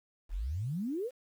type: exponential sweep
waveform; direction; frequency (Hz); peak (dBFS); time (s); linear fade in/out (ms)
sine; up; 36.35 to 544; -32; 0.29-1.11; 50
effects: 10-bit